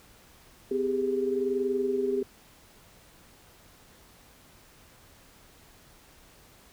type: tone cluster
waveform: sine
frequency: 253.7 / 398 / 419 Hz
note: B3 / G4 / G#4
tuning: +47 / +26 / +15 cents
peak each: -33 / -26 / -34 dBFS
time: 0.71-2.23 s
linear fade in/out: 5 ms
effects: pink hiss -56 dBFS RMS until 6.72 s